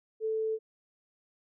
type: tone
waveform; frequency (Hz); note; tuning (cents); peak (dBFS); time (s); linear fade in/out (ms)
sine; 440; A4; 0; -28; 0.2-0.59; 50
effects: none